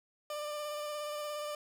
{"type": "tone with vibrato", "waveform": "30% pulse", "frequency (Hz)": 595, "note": "D5", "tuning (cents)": 22, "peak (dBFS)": -34, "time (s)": [0.3, 1.55], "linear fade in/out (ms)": 2, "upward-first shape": "square", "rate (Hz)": 17, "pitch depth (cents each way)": 13, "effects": []}